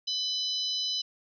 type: harmonic tone with a mistuned harmonic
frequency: 1000 Hz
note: B5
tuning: 21 cents sharp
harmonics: 3 / 4 / 5 / 6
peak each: -34 / -31 / -34 / -42 dBFS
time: 0.07-1.02 s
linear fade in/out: 10 ms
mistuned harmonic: 5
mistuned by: +16 cents
effects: none